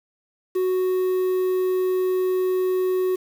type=tone with quantisation; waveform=triangle; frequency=370 Hz; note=F#4; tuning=in tune; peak=-17 dBFS; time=0.55-3.16 s; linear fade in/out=10 ms; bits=7; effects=none